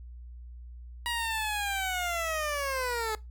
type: linear sweep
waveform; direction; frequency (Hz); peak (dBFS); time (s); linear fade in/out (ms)
15% pulse; down; 960 to 426.3; -23; 1.06-3.15; 0
effects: noise-tail reverb RT60 0.2 s tail -20 dB re dry + added 60 Hz sine -42 dBFS peak until 3.3 s